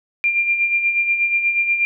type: tone with tremolo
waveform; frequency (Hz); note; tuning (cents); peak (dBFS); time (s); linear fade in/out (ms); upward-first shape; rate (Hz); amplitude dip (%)
sine; 2388; D7; +28; -13; 0.24-1.85; 0; sine; 8.3; 55
effects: none